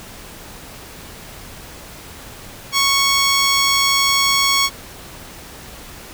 10% pulse tone, 1107 Hz, C#6, 3 cents flat, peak -5 dBFS, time 2.72-4.7 s, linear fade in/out 50 ms, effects pink hiss -37 dBFS RMS until 6.13 s

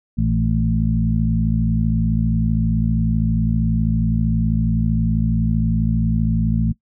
harmonic tone with a mistuned harmonic, 55.4 Hz, A1, 13 cents sharp, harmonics 1 / 2 / 3 / 4, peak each -21 / -21 / -21 / -21 dBFS, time 0.17-6.73 s, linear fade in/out 20 ms, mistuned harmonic 2, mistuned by +46 cents, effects noise-tail reverb RT60 0.1 s tail -21 dB re dry

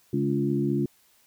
harmonic tone with a mistuned harmonic, 69.8 Hz, C#2, 13 cents sharp, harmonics 2 / 3 / 4 / 5, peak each -28 / -28 / -28 / -28 dBFS, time 0.13-0.86 s, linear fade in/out 5 ms, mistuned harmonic 4, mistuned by +32 cents, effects white hiss -62 dBFS RMS until 1.26 s

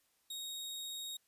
sawtooth tone, 3757 Hz, A#7, 13 cents sharp, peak -38 dBFS, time 0.3-1.17 s, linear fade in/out 5 ms, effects white hiss -75 dBFS RMS until 1.27 s + resampled to 32000 Hz

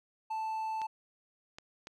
triangle tone, 880 Hz, A5, in tune, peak -31 dBFS, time 0.3-0.87 s, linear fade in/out 10 ms
clicks, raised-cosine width 0.2 ms, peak -28 dBFS, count 3, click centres 0.817 / 1.585 / 1.871 s
effects none

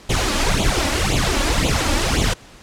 pink noise with flanger, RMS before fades -18 dBFS, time 0.09-2.34 s, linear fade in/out 10 ms, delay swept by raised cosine 0.28 to 3.58 ms, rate 1.9 Hz, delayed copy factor +0.85, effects pink hiss -44 dBFS RMS until 2.62 s + low-pass 8000 Hz 12 dB/octave

